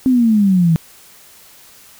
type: exponential sweep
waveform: sine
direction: down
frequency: 265 to 158.7 Hz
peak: -9 dBFS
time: 0.06-0.76 s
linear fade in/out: 0 ms
effects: white hiss -44 dBFS RMS until 1.99 s